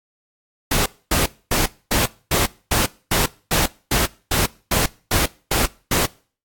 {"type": "noise bursts", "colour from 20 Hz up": "pink", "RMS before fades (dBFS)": -18, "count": 14, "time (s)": [0.71, 6.06], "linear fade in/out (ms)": 5, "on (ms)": 150, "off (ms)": 250, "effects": ["noise-tail reverb RT60 0.4 s tail -22 dB re dry", "AAC 64 kbps"]}